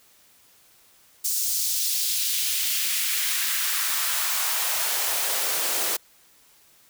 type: noise with high-pass filter sweep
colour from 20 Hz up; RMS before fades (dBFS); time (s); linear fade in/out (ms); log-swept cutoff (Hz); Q
white; -25; 1.24-5.97; 10; 6300 to 370; 1.3
effects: white hiss -57 dBFS RMS until 6.89 s